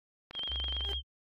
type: click train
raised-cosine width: 0.3 ms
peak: -27 dBFS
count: 16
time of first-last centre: 0.31-0.932 s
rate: 24.1 Hz
type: tone with vibrato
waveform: sine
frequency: 3195 Hz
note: G7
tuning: 32 cents sharp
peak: -34 dBFS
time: 0.33-1.02 s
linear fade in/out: 50 ms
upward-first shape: triangle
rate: 9.9 Hz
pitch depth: 54 cents each way
type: tone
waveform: sine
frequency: 64.3 Hz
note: C2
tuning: 30 cents flat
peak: -36 dBFS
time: 0.48-1.03 s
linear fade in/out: 50 ms
type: tone with exponential growth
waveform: 35% pulse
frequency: 399.3 Hz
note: G4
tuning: 32 cents sharp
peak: -37 dBFS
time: 0.76-0.92 s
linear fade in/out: 2 ms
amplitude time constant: 34 ms
effects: AAC 48 kbps